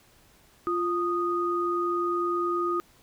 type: tone pair together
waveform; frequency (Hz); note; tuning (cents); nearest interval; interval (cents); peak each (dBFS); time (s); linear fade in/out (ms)
sine; 348 / 1238.6; F4 / D#6; -6 / -8; octave + minor seventh; 2198; -27; 0.67-2.8; 0
effects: pink hiss -59 dBFS RMS until 3.02 s